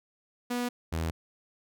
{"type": "tone pair in turn", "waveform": "sawtooth", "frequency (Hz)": [244, 81.43], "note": ["B3", "E2"], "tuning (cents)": [-21, -21], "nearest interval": "octave + perfect fifth", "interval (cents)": 1900, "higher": "first", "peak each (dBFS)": -25, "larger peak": "neither", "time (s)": [[0.5, 0.69], [0.92, 1.11]], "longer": "neither", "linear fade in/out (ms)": 10, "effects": []}